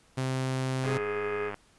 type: tone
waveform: sawtooth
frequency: 130.81 Hz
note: C3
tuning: in tune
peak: -24 dBFS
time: 0.17-0.98 s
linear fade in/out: 10 ms
type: click train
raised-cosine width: 0.5 ms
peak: -22 dBFS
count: 72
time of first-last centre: 0.84-1.543 s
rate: 101 Hz
type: harmonic tone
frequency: 416.5 Hz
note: G#4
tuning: 5 cents sharp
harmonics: 1 / 3 / 4 / 5 / 6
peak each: -30 / -40 / -42 / -44 / -46 dBFS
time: 0.84-1.52 s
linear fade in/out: 50 ms
effects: pink hiss -62 dBFS RMS until 1.78 s + resampled to 24000 Hz